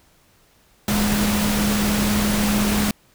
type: tone in noise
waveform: sine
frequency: 207.7 Hz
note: G#3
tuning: in tune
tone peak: -19 dBFS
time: 0.88-2.91 s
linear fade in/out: 2 ms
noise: pink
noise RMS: -23 dBFS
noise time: 0.88-2.91 s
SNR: +1 dB
effects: pink hiss -57 dBFS RMS until 3.14 s